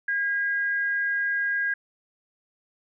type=tone pair together; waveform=sine; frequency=1628.6 / 1975 Hz; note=G#6 / B6; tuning=-34 / 0 cents; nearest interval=minor third; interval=334 cents; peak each=-23 / -35 dBFS; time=0.08-1.74 s; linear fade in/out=5 ms; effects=none